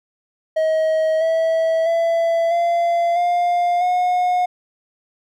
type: tone with pitch steps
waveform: triangle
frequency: 634 / 650.7 / 667.8 / 685.4 / 703.5 / 722 Hz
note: D#5 / E5 / E5 / F5 / F5 / F#5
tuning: +32 / -23 / +22 / -33 / +12 / -43 cents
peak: -13 dBFS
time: 0.56-4.46 s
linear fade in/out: 10 ms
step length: 650 ms
effects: none